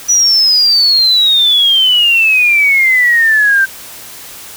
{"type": "exponential sweep", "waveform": "sine", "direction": "down", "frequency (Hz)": [5920, 1554], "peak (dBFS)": -6, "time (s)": [0.08, 3.66], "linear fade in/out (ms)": 20, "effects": ["white hiss -31 dBFS RMS until 4.56 s"]}